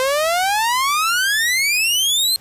sawtooth exponential sweep, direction up, 511 to 4239 Hz, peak -12 dBFS, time 0-2.36 s, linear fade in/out 0 ms, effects pink hiss -47 dBFS RMS until 2.4 s + resampled to 32000 Hz

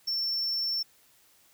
triangle tone, 5410 Hz, E8, 44 cents sharp, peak -26 dBFS, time 0.07-0.83 s, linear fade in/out 10 ms, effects white hiss -62 dBFS RMS until 1.53 s

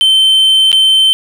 triangle tone with dropouts, 3094 Hz, G7, 23 cents flat, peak -4 dBFS, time 0.01-1.13 s, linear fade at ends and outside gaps 0 ms, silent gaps 0.717-0.728 s, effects none

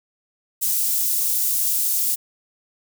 white high-pass noise, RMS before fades -21 dBFS, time 0.61-2.16 s, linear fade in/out 20 ms, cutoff 7900 Hz, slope 12 dB/octave, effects none

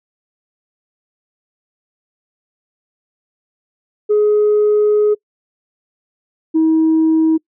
sine tone pair in turn, 420 / 319.5 Hz, G#4 / D#4, +19 / +46 cents, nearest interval perfect fourth, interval 473 cents, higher first, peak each -8 dBFS, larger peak neither, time 4.09-5.15 / 6.54-7.38 s, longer first, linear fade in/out 20 ms, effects noise-tail reverb RT60 0.1 s tail -26 dB re dry + tanh soft clip ceiling -7 dBFS

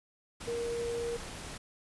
sine tone in noise, 470 Hz, A#4, 14 cents sharp, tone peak -32 dBFS, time 0.47-1.17 s, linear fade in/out 10 ms, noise pink, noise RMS -43 dBFS, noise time 0.4-1.58 s, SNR +8 dB, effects resampled to 24000 Hz

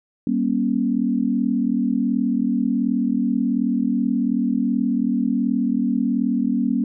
sine chord, G diminished, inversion none, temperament equal with one note detuned, 196 / 238.7 / 277.2 Hz, G3 / Bb3 / Db4, 0 / +41 / 0 cents, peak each -24 / -20 / -23 dBFS, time 0.27-6.84 s, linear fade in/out 2 ms, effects none

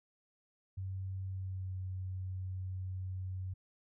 sine tone with pitch glide, 95 to 93.26 Hz, F#2 to F#2, +46 to +14 cents, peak -37 dBFS, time 0.77-3.54 s, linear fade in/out 10 ms, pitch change -32 cents, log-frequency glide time 1.27-1.76 s, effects none

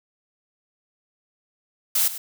blue noise with echo, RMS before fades -20 dBFS, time 1.95-2.08 s, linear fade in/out 5 ms, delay 100 ms, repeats 1, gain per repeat -13 dB, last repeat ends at 2.18 s, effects none

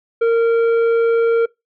triangle tone with tanh clipping, 461 Hz, A#4, 19 cents flat, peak -13 dBFS, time 0.21-1.46 s, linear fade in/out 10 ms, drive 12 dB, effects noise-tail reverb RT60 0.2 s tail -23 dB re dry

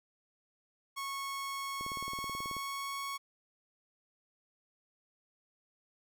sawtooth tone with pitch glide, 1100 to 1107.7 Hz, C#6 to C#6, -14 to -2 cents, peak -33 dBFS, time 0.96-3.18 s, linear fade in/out 20 ms, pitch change +12 cents, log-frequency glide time 2.02-3.01 s
click train, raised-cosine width 2 ms, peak -33 dBFS, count 15, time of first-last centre 1.81-2.567 s, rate 18.5 Hz
effects none

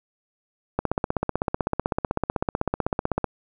click train, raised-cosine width 1 ms, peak -8 dBFS, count 40, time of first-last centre 0.79-3.243 s, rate 15.9 Hz, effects none

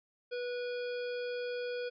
harmonic tone with a mistuned harmonic, 489.6 Hz, B4, 15 cents flat, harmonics 1 / 3 / 5 / 7 / 9 / 10, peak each -35 / -45 / -49 / -52 / -54 / -55 dBFS, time 0.31-1.9 s, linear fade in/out 20 ms, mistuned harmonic 7, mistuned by -48 cents, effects none

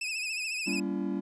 sawtooth tone with vibrato, 2563 Hz, E7, 49 cents flat, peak -28 dBFS, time 0.01-0.8 s, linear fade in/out 5 ms, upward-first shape triangle, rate 14 Hz, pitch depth 90 cents each way
triangle chord, G diminished seventh, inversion none, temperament just, 196 / 235.2 / 282.2 / 338.7 Hz, G3 / Bb3 / Db4 / Fb4, 0 / +16 / +31 / +47 cents, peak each -31 / -36 / -32 / -34 dBFS, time 0.66-1.21 s, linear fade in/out 20 ms
effects resampled to 22050 Hz

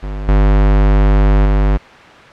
square tone with level steps, 50 Hz, G1, 35 cents sharp, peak -21 / -8 / -10 dBFS, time 0.02-1.78 s, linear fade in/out 20 ms, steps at 0.28 / 1.45 s, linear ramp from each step 10 ms, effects white hiss -36 dBFS RMS until 2.32 s + low-pass 2000 Hz 12 dB/octave

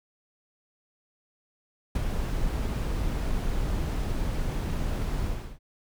brown noise with ADSR envelope, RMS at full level -23 dBFS, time 1.95-5.59 s, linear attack 6 ms, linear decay 24 ms, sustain -5 dB, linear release 350 ms, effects none

